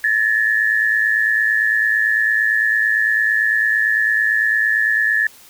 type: tone pair together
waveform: sine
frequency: 1725.1 / 1834 Hz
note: A6 / A#6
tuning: -35 / -29 cents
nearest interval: minor second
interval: 106 cents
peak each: -15 / -19 dBFS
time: 0.04-5.27 s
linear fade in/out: 2 ms
effects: white hiss -45 dBFS RMS until 5.49 s